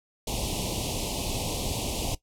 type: band-stop noise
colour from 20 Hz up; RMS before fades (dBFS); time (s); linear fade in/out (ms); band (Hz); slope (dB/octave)
pink; -30; 0.27-2.15; 5; 940 to 2500; 48
effects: noise-tail reverb RT60 0.1 s tail -17 dB re dry + low-pass 12000 Hz 12 dB/octave